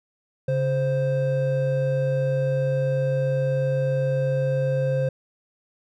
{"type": "tone pair together", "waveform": "triangle", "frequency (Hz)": [138.52, 523.3], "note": ["C#3", "C5"], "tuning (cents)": [-1, 0], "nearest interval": "octave + major seventh", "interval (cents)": 2301, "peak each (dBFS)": -21, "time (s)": [0.48, 5.09], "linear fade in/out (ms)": 5, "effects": []}